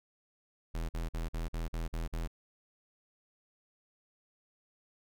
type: tone bursts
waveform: square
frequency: 41.2 Hz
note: E1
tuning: in tune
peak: -34 dBFS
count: 8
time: 0.74-2.276 s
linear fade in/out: 10 ms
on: 150 ms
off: 48 ms
effects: none